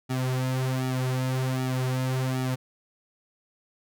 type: tone with flanger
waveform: sawtooth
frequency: 129.3 Hz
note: C3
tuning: 20 cents flat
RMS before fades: -27 dBFS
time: 0.09-2.56 s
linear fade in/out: 20 ms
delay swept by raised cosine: 1.9 to 5.1 ms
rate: 1.3 Hz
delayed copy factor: -0.85
effects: none

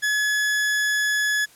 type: tone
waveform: 40% pulse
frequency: 1700 Hz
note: G#6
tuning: 40 cents sharp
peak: -19 dBFS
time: 0.02-1.46 s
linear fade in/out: 20 ms
effects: white hiss -52 dBFS RMS until 1.55 s + low-pass 12000 Hz 12 dB/octave

